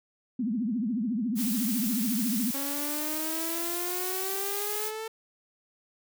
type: tone with vibrato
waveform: sine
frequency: 228.7 Hz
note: A#3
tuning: 33 cents flat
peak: -26 dBFS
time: 0.39-2.51 s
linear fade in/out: 5 ms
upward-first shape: triangle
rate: 14 Hz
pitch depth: 270 cents each way
type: noise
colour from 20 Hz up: blue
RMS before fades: -33 dBFS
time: 1.35-4.92 s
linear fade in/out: 50 ms
type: exponential sweep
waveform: sawtooth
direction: up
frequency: 274.8 to 447.4 Hz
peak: -30 dBFS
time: 2.54-5.08 s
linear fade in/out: 5 ms
effects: none